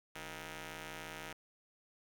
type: ring-modulated tone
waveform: 5% pulse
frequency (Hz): 163.3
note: E3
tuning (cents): -16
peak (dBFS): -30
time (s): 0.15-1.33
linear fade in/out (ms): 5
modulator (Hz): 1110
effects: none